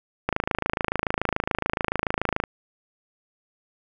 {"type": "click train", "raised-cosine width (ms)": 0.5, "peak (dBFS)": -7, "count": 59, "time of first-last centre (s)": [0.29, 2.438], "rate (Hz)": 27, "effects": []}